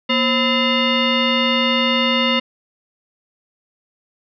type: tone with frequency modulation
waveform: sine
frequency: 1302 Hz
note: E6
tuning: 22 cents flat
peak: -14 dBFS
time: 0.09-2.4 s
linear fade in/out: 10 ms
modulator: 770 Hz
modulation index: 2.9
effects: none